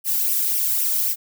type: noise with flanger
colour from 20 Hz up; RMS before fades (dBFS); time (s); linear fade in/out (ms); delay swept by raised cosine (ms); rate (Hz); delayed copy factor
violet; -21; 0.04-1.16; 50; 0.35 to 1.35; 3.8; +0.65
effects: none